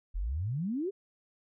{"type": "exponential sweep", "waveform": "sine", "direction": "up", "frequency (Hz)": [38.89, 416.3], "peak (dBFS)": -30, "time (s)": [0.14, 0.91], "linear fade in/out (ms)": 20, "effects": []}